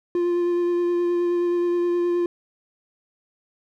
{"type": "tone with vibrato", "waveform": "triangle", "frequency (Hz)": 349.2, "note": "F4", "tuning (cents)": 0, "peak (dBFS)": -17, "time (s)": [0.15, 2.26], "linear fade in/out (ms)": 2, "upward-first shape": "sine", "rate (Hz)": 9.5, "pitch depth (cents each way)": 12, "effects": []}